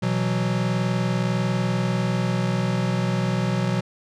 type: chord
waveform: square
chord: B suspended fourth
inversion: none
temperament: equal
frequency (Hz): 123.47 / 164.81 / 185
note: B2 / E3 / F#3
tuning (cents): 0 / 0 / 0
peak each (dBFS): -25 / -29 / -25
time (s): 0.02-3.81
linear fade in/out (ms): 10
effects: low-pass 6000 Hz 12 dB/octave